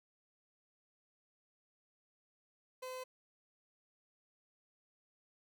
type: tone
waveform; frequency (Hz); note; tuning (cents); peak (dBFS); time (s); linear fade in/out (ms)
30% pulse; 512; C5; -38; -40; 2.82-3.04; 10
effects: none